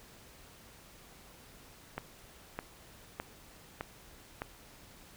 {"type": "click train", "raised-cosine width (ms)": 0.5, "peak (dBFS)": -21, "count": 5, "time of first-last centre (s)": [1.98, 4.419], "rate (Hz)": 1.64, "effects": ["pink hiss -56 dBFS RMS until 5.16 s"]}